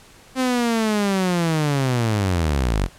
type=linear sweep; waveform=sawtooth; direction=down; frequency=262.5 to 41.2 Hz; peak=-14 dBFS; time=0.35-2.89 s; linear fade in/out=50 ms; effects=pink hiss -48 dBFS RMS until 2.98 s + low-pass 11000 Hz 12 dB/octave